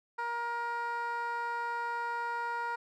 15% pulse tone with band-pass filter, 472 Hz, A#4, 22 cents sharp, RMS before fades -35 dBFS, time 0.18-2.76 s, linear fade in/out 10 ms, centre 1100 Hz, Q 2.5, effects none

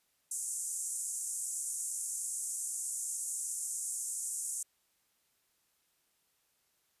white band-pass noise, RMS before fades -38 dBFS, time 0.31-4.63 s, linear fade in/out 5 ms, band 6800 to 10000 Hz, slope 48 dB/octave, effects white hiss -75 dBFS RMS until 7 s + resampled to 32000 Hz

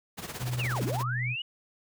pink noise with tremolo, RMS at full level -35 dBFS, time 0.17-1.04 s, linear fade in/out 20 ms, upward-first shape triangle, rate 17 Hz, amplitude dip 80%
sine tone, 123.47 Hz, B2, in tune, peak -29 dBFS, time 0.39-1.36 s, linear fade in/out 50 ms
sine linear two-way sweep, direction down then up, 2969 to 149.7 to 2969 Hz, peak -31 dBFS, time 0.59-1.42 s, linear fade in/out 5 ms, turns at 0.83 s
effects high-pass 60 Hz 12 dB/octave

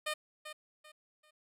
10% pulse tone with echo, 610 Hz, D#5, 34 cents flat, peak -25 dBFS, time 0.06-0.14 s, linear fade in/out 10 ms, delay 390 ms, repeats 3, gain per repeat -10 dB, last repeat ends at 1.31 s, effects resampled to 32000 Hz

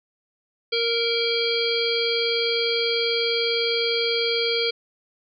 harmonic tone, 464.8 Hz, A#4, 5 cents flat, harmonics 1 / 3 / 5 / 7 / 9 / 10, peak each -24 / -35 / -28 / -27 / -30 / -28 dBFS, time 0.72-4.71 s, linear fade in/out 10 ms, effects none

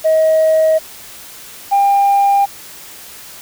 sine tone pair in turn, 634 / 798.8 Hz, D#5 / G5, +32 / +32 cents, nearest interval major third, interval 400 cents, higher second, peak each -7 dBFS, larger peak neither, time 0.04-0.79 / 1.71-2.46 s, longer neither, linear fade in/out 20 ms, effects tanh soft clip ceiling -6 dBFS + white hiss -35 dBFS RMS until 3.41 s

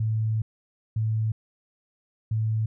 sine tone bursts at uneven times, 110 Hz, A2, in tune, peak -22 dBFS, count 3, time 0-0.42 / 0.96-1.32 / 2.31-2.66 s, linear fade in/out 5 ms, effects none

